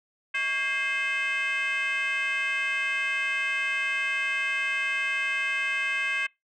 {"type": "tone with frequency modulation", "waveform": "sine", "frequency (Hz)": 2100, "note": "C7", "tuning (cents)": 6, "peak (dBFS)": -23, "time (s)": [0.34, 6.27], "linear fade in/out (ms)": 10, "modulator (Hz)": 489, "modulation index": 1.4, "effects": ["noise-tail reverb RT60 0.2 s tail -25 dB re dry", "tanh soft clip ceiling -23 dBFS"]}